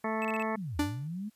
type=harmonic tone; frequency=220 Hz; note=A3; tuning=in tune; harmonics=1 / 2 / 3 / 4 / 5 / 6 / 8 / 9 / 10; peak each=-34 / -37 / -37 / -37 / -38 / -43 / -41 / -47 / -44 dBFS; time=0.04-0.56 s; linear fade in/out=5 ms
type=tone bursts; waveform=triangle; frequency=2609 Hz; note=E7; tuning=18 cents flat; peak=-33 dBFS; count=4; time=0.22-0.424 s; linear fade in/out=0 ms; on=27 ms; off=32 ms
type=linear two-way sweep; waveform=sine; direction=down then up; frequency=220 to 73 to 220 Hz; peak=-34 dBFS; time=0.56-1.3 s; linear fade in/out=20 ms; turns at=0.78 s
type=tone with exponential decay; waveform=45% pulse; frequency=293.7 Hz; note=D4; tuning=in tune; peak=-24 dBFS; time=0.79-1.08 s; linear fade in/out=5 ms; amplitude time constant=61 ms
effects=white hiss -69 dBFS RMS until 1.35 s + resampled to 32000 Hz